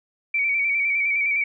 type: tone with vibrato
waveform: sine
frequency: 2293 Hz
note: D7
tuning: 42 cents flat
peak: -19 dBFS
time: 0.34-1.44 s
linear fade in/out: 5 ms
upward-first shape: square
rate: 9.8 Hz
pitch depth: 37 cents each way
effects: none